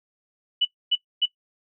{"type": "tone bursts", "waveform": "sine", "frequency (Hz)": 2960, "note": "F#7", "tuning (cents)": 0, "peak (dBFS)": -17, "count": 3, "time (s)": [0.61, 1.259], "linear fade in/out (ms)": 10, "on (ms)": 43, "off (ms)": 260, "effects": ["noise-tail reverb RT60 0.1 s tail -18 dB re dry"]}